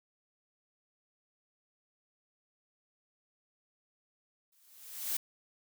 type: noise with exponential growth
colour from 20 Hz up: blue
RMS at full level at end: -31 dBFS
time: 4.52-5.17 s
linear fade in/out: 5 ms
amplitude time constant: 140 ms
effects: none